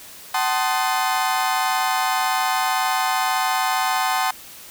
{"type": "chord", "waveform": "35% pulse", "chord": "F# diminished seventh", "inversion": "none", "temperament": "equal with one note detuned", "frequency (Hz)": [758.2, 880, 1046.5, 1244.5], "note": ["F#5", "A5", "C6", "Eb6"], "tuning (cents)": [42, 0, 0, 0], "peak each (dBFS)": [-21, -23, -23, -26], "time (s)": [0.34, 4.31], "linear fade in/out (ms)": 5, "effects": ["white hiss -41 dBFS RMS until 4.7 s"]}